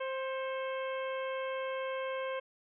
harmonic tone with a mistuned harmonic, 527 Hz, C5, 12 cents sharp, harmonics 1 / 2 / 3 / 4 / 5 / 6, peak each -35 / -41 / -45 / -47 / -49 / -51 dBFS, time 0-2.4 s, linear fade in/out 10 ms, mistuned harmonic 4, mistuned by +54 cents, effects none

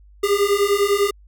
square beating tone pair, 398.3 / 408.3 Hz, G4 / G#4, +28 / -29 cents, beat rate 10 Hz, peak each -20 / -19 dBFS, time 0.23-1.11 s, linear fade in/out 10 ms, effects added 50 Hz sine -45 dBFS peak until 1.27 s

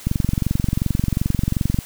click train, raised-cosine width 5 ms, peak -6 dBFS, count 40, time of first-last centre 0.07-1.788 s, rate 22.7 Hz, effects white hiss -40 dBFS RMS until 1.85 s

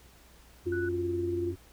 harmonic tone, 91.9 Hz, F#2, 11 cents flat, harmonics 1 / 3 / 4, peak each -36 / -43 / -42 dBFS, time 0.65-1.56 s, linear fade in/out 20 ms
sine tone with pitch glide, 349 to 346.6 Hz, F4 to F4, -1 to -13 cents, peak -29 dBFS, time 0.66-1.52 s, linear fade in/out 10 ms, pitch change -12 cents, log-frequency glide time 1.01-1.07 s
sine tone, 1480 Hz, F#6, in tune, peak -36 dBFS, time 0.72-0.89 s, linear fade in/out 5 ms
effects added 60 Hz sine -58 dBFS peak until 1.72 s + pink hiss -58 dBFS RMS until 1.72 s

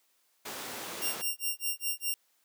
pink noise, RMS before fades -38 dBFS, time 0.45-1.22 s, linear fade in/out 10 ms
5% pulse tone with tremolo, 2781 Hz, F7, 8 cents flat, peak -19 dBFS, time 1.02-2.14 s, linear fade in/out 0 ms, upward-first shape sine, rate 4.9 Hz, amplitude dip 100%
effects white hiss -71 dBFS RMS until 2.44 s + high-pass 300 Hz 12 dB/octave

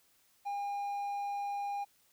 triangle tone, 808 Hz, G#5, 48 cents flat, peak -32 dBFS, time 0.45-1.85 s, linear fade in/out 20 ms, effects white hiss -69 dBFS RMS until 2.12 s

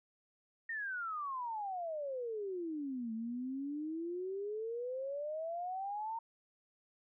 sine exponential two-way sweep, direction down then up, 1864.7 to 220 to 924 Hz, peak -37 dBFS, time 0.69-6.19 s, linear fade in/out 5 ms, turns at 3.13 s, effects none

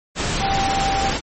sine tone in noise, 784 Hz, G5, in tune, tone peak -19 dBFS, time 0.39-1.13 s, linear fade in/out 50 ms, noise pink, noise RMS -22 dBFS, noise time 0.15-1.21 s, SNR 0 dB, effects MP3 32 kbps

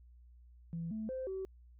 sine tone with pitch steps, 167 / 218.4 / 520 / 381.2 Hz, E3 / A3 / C5 / G4, +23 / -13 / -11 / -48 cents, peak -36 dBFS, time 0.73-1.45 s, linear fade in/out 0 ms, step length 180 ms, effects tanh soft clip ceiling -32 dBFS + added 60 Hz sine -56 dBFS peak until 1.79 s

